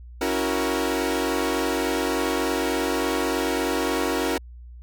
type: chord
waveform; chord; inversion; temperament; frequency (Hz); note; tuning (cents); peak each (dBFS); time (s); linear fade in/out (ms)
sawtooth; F# dominant seventh; second; equal with one note detuned; 277.2 / 326.6 / 370 / 466.2; C#4 / E4 / F#4 / A#4; 0 / -16 / 0 / 0; -24; 0.21-4.38; 5
effects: added 60 Hz sine -39 dBFS peak until 4.82 s